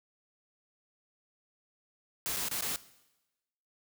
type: noise with dropouts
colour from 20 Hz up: white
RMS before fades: -34 dBFS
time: 2.26-2.76 s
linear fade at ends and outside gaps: 0 ms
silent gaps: 2.363-2.368 / 2.485-2.513 / 2.609-2.623 s
effects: noise-tail reverb RT60 1.0 s tail -18 dB re dry